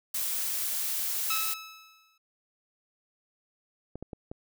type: noise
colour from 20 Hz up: blue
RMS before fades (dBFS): -31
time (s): 0.14-1.54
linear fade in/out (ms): 5
type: tone with exponential decay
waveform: 15% pulse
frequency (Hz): 1300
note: E6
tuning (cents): -24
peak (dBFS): -21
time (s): 1.3-2.18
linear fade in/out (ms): 5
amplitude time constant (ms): 190
type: clicks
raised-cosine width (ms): 2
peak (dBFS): -25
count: 4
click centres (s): 3.956 / 4.026 / 4.132 / 4.315
effects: none